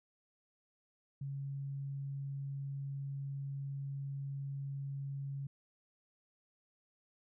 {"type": "tone", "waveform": "sine", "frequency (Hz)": 138.59, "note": "C#3", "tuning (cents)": 0, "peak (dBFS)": -38, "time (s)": [1.21, 5.47], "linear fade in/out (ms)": 5, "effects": []}